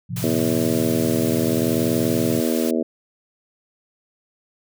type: chord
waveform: sine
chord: F major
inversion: first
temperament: equal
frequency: 110 / 130.81 / 174.61 Hz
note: A2 / C3 / F3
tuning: 0 / 0 / 0 cents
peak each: -29 dBFS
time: 0.09-2.41 s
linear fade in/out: 20 ms
type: noise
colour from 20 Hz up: white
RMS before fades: -32 dBFS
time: 0.16-2.71 s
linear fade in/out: 5 ms
type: harmonic tone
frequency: 80.6 Hz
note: E2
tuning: 38 cents flat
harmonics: 3 / 4 / 5 / 6 / 7 / 8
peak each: -22 / -24 / -26 / -28 / -29 / -30 dBFS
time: 0.23-2.83 s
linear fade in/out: 10 ms
effects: none